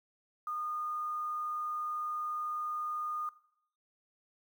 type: tone with quantisation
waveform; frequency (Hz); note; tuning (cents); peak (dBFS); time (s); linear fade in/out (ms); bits
sine; 1223; D#6; -30; -34; 0.47-3.29; 2; 10
effects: noise-tail reverb RT60 0.7 s tail -18 dB re dry